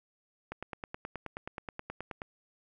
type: click train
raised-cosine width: 0.5 ms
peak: -23 dBFS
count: 17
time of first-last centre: 0.52-2.219 s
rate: 9.42 Hz
effects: none